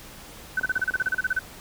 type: tone bursts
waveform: sine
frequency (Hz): 1516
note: F#6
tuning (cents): +42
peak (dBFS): -20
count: 14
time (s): 0.57-1.392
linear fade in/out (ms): 5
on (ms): 29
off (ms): 32
type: clicks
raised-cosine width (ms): 1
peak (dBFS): -24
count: 10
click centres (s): 0.612 / 0.647 / 0.695 / 0.764 / 0.794 / 0.909 / 0.956 / 1.017 / 1.07 / 1.145
effects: pink hiss -44 dBFS RMS until 1.6 s